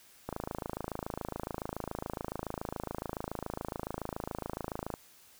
click train, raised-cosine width 1 ms, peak -21 dBFS, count 127, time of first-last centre 0.29-4.939 s, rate 27.1 Hz, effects white hiss -59 dBFS RMS until 5.39 s

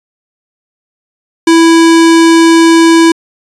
square tone, 330 Hz, E4, 2 cents sharp, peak -3 dBFS, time 1.47-3.12 s, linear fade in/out 5 ms, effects resampled to 22050 Hz

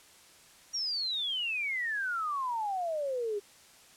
sine exponential sweep, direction down, 5750 to 397.3 Hz, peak -30 dBFS, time 0.73-3.4 s, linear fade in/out 20 ms, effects white hiss -57 dBFS RMS until 3.96 s + low-pass 10000 Hz 12 dB/octave

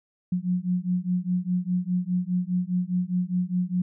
sine beating tone pair, 177.8 / 182.7 Hz, F3 / F#3, +31 / -22 cents, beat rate 4.9 Hz, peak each -26 dBFS, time 0.32-3.82 s, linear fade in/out 5 ms, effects none

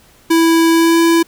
square tone with pitch glide, 329.6 to 333.2 Hz, E4 to E4, 0 to +19 cents, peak -9 dBFS, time 0.3-1.23 s, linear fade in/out 10 ms, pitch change +19 cents, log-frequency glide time 0.71-1 s, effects pink hiss -48 dBFS RMS until 1.27 s

